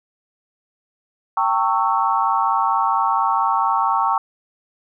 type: chord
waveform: sine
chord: G diminished seventh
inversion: none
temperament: equal with one note detuned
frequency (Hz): 784 / 908.4 / 1108.7 / 1318.5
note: G5 / Bb5 / Db6 / Fb6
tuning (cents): 0 / -45 / 0 / 0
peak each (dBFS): -22 / -20 / -20 / -24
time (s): 1.37-4.18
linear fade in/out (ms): 2
effects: none